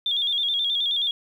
sine tone with vibrato, 3429 Hz, A7, 45 cents flat, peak -21 dBFS, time 0.06-1.11 s, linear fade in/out 2 ms, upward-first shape square, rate 9.4 Hz, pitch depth 67 cents each way, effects 9-bit

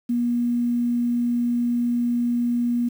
sine tone with quantisation, 239.9 Hz, A#3, 50 cents sharp, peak -19 dBFS, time 0.09-2.89 s, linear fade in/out 10 ms, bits 8, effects none

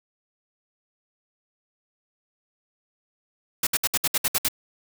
white noise bursts, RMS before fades -22 dBFS, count 9, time 3.63-4.485 s, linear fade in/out 5 ms, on 39 ms, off 63 ms, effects none

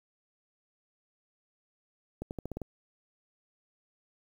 accelerating click train, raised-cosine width 2 ms, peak -23 dBFS, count 7, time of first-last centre 2.22-2.617 s, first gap 89 ms, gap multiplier 0.88, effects 9-bit

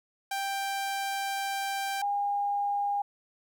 sawtooth / sine tone pair in turn, 787 / 811 Hz, G5 / G#5, +7 / -41 cents, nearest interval minor second, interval 52 cents, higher second, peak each -26 dBFS, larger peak neither, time 0.31-2.02 / 2.02-3.02 s, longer first, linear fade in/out 5 ms, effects 11-bit

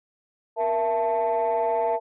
sine tone cluster, 469.6 / 667 / 881 Hz, A#4 / E5 / A5, +13 / +20 / +2 cents, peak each -25 / -23 / -24 dBFS, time 0.56-2 s, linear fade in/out 50 ms, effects tanh soft clip ceiling -16 dBFS

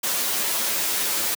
white noise with comb filter, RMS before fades -24 dBFS, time 0.03-1.35 s, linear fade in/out 10 ms, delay 9.1 ms, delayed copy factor +0.95, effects high-pass 200 Hz 12 dB/octave

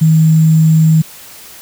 sine tone with sample-and-hold, 158.9 Hz, D#3, 37 cents sharp, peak -5 dBFS, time 0.01-1.02 s, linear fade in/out 10 ms, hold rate 7350 Hz, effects white hiss -35 dBFS RMS until 1.61 s

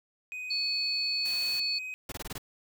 triangle tone with pitch glide, 2500 to 2519 Hz, D#7 to D#7, +8 to +21 cents, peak -34 dBFS, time 0.32-1.94 s, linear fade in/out 0 ms, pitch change +13 cents, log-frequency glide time 0.45-0.62 s
sine tone, 4435 Hz, C#8, in tune, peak -28 dBFS, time 0.5-1.79 s, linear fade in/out 10 ms
white noise, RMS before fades -43 dBFS, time 1.25-1.6 s, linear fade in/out 5 ms
pink noise bursts, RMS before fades -38 dBFS, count 6, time 2.09-2.381 s, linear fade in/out 5 ms, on 31 ms, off 21 ms
effects none

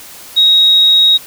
sine tone, 3783 Hz, A#7, 25 cents sharp, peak -5 dBFS, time 0.36-1.18 s, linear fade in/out 20 ms, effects white hiss -34 dBFS RMS until 1.26 s

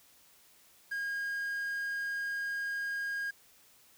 triangle tone with quantisation, 1628 Hz, G#6, 35 cents flat, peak -31 dBFS, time 0.91-3.31 s, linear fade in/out 10 ms, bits 9, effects white hiss -62 dBFS RMS until 3.97 s

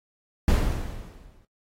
brown noise with exponential decay, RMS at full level -17 dBFS, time 0.48-1.45 s, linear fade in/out 2 ms, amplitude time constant 210 ms, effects noise-tail reverb RT60 0.1 s tail -22 dB re dry + AAC 48 kbps

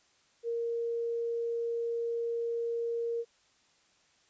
sine tone, 466.2 Hz, A#4, in tune, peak -30 dBFS, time 0.43-3.25 s, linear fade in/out 50 ms, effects white hiss -67 dBFS RMS until 4.29 s + resampled to 16000 Hz

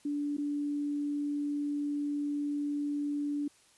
sine tone with dropouts, 290.4 Hz, D4, 19 cents flat, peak -30 dBFS, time 0.05-3.48 s, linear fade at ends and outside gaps 5 ms, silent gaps 0.369-0.381 s, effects white hiss -63 dBFS RMS until 3.77 s + resampled to 24000 Hz

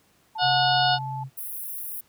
sine tone with pitch glide, 880 to 869.9 Hz, A5 to A5, 0 to -20 cents, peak -31 dBFS, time 0.35-1.24 s, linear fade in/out 10 ms, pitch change -20 cents, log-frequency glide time 0.77-0.84 s
harmonic tone, 727 Hz, F#5, 31 cents flat, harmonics 1 / 2 / 4 / 5 / 6 / 7, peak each -21 / -26 / -27 / -29 / -28 / -33 dBFS, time 0.38-0.99 s, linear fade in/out 50 ms
sine tone, 133.1 Hz, C3, 30 cents sharp, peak -31 dBFS, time 0.41-1.3 s, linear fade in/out 50 ms
white high-pass noise, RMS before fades -34 dBFS, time 1.37-2.01 s, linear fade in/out 10 ms, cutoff 9900 Hz, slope 96 dB/octave
effects pink hiss -62 dBFS RMS until 2.08 s + high-pass 80 Hz 12 dB/octave

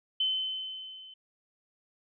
sine tone with level ramp, 3057 Hz, G7, 44 cents flat, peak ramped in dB -24 to -47 dBFS, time 0.2-1.14 s, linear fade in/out 5 ms, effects none

